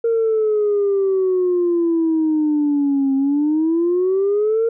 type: exponential two-way sweep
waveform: sine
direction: down then up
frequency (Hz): 463.7 to 268.5 to 463.7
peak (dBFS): -13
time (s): 0.04-4.69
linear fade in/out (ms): 5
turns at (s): 3.15
effects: tanh soft clip ceiling -11 dBFS